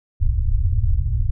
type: low-pass noise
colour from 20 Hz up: pink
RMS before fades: -18 dBFS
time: 0.2-1.31 s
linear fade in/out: 10 ms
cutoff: 120 Hz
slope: 96 dB/octave
effects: none